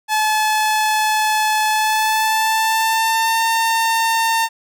sawtooth tone with pitch glide, 861 to 906.9 Hz, A5 to A#5, -38 to -48 cents, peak -11 dBFS, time 0.08-4.49 s, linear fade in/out 50 ms, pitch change +90 cents, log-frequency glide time 1.7-3.44 s, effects none

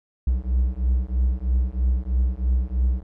triangle beating tone pair, 61 / 64.1 Hz, B1 / C2, -21 / -35 cents, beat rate 3.1 Hz, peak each -20 / -20 dBFS, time 0.27-3.03 s, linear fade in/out 5 ms, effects none

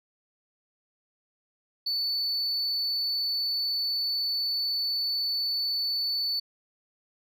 sine tone, 4482 Hz, C#8, 18 cents sharp, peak -23 dBFS, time 1.86-6.4 s, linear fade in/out 10 ms, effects tanh soft clip ceiling -25 dBFS

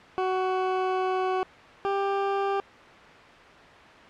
20% pulse tone pair in turn, 373.1 / 395.3 Hz, F#4 / G4, +14 / +15 cents, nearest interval minor second, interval 101 cents, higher second, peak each -19 dBFS, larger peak neither, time 0.18-1.43 / 1.85-2.6 s, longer first, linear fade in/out 0 ms, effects white hiss -47 dBFS RMS until 4.09 s + low-pass 2000 Hz 12 dB/octave

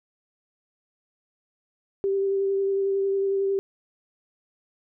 sine tone with vibrato, 392 Hz, G4, in tune, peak -21 dBFS, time 2.04-3.59 s, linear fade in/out 0 ms, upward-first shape sine, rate 11 Hz, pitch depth 14 cents each way, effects none

